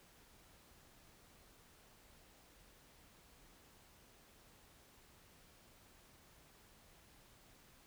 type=silence; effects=pink hiss -65 dBFS RMS until 7.86 s